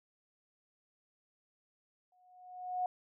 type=tone with exponential growth; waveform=sine; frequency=729 Hz; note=F#5; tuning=26 cents flat; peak=-29 dBFS; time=2.12-2.86 s; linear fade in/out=2 ms; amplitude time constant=160 ms; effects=none